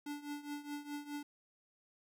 square tone with tremolo, 291.3 Hz, D4, 14 cents flat, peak -39 dBFS, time 0.06-1.23 s, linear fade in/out 5 ms, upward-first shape triangle, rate 4.8 Hz, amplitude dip 85%, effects none

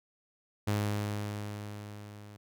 sawtooth tone with level ramp, 103.83 Hz, G#2, in tune, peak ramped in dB -23 to -44 dBFS, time 0.67-2.37 s, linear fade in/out 10 ms, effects none

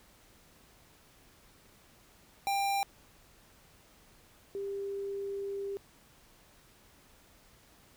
square / sine tone pair in turn, 794 / 397 Hz, G5 / G4, +22 / +22 cents, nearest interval octave, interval 1200 cents, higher first, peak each -29 / -34 dBFS, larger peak first, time 2.47-2.83 / 4.55-5.77 s, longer second, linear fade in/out 0 ms, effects pink hiss -61 dBFS RMS until 7.96 s

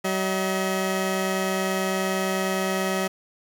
15% pulse tone pair together, 190 / 639.1 Hz, F#3 / D#5, +46 / +46 cents, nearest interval octave + major sixth, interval 2100 cents, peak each -18 / -22 dBFS, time 0.04-3.08 s, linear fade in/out 10 ms, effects none

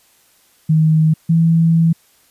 sine tone pair in turn, 157.4 / 164.71 Hz, D#3 / E3, +20 / -1 cents, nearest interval minor second, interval 79 cents, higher second, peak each -9 dBFS, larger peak neither, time 0.69-1.14 / 1.29-1.93 s, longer second, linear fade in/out 10 ms, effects white hiss -54 dBFS RMS until 2.3 s + resampled to 32000 Hz

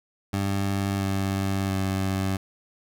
20% pulse tone with pitch steps, 98.6 / 97.19 / 95.79 Hz, G2 / G2 / G2, +11 / -14 / -39 cents, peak -19 dBFS, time 0.33-2.37 s, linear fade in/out 5 ms, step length 680 ms, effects none

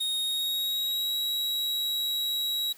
45% pulse tone with pitch glide, 3729 to 3861 Hz, A#7 to B7, 0 to -40 cents, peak -26 dBFS, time 0-2.73 s, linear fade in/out 10 ms, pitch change +60 cents, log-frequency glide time 0.21-1.15 s, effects white hiss -53 dBFS RMS until 2.77 s + high-pass 200 Hz 12 dB/octave

